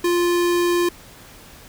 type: tone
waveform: square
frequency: 349.2 Hz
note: F4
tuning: in tune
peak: -17 dBFS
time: 0.04-0.89 s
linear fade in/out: 5 ms
effects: pink hiss -44 dBFS RMS until 1.68 s